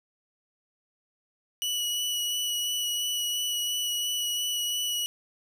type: tone with vibrato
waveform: sawtooth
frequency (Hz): 2939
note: F#7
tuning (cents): -12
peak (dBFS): -24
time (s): 1.62-5.06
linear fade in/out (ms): 0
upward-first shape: sine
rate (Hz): 2.9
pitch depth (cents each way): 14
effects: none